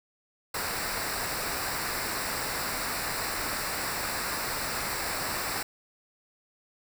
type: noise with comb filter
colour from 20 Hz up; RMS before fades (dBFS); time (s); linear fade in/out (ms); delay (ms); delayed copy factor
pink; -32; 0.54-5.63; 5; 0.31; -0.7
effects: none